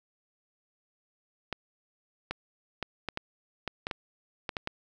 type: clicks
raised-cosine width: 0.3 ms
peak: -16 dBFS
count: 11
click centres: 1.527 / 2.31 / 2.827 / 3.087 / 3.174 / 3.677 / 3.869 / 3.912 / 4.492 / 4.568 / 4.674 s
effects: none